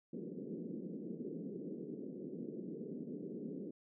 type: band-pass noise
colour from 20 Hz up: pink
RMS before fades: -45 dBFS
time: 0.13-3.71 s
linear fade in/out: 5 ms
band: 170 to 450 Hz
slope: 48 dB/octave
effects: none